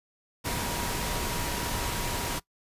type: tone in noise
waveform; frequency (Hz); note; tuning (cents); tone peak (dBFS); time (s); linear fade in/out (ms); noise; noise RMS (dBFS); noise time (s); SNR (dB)
sine; 954; A#5; +40; -38; 0.44-2.4; 20; pink; -31; 0.44-2.4; -10
effects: noise-tail reverb RT60 0.1 s tail -20 dB re dry + resampled to 32000 Hz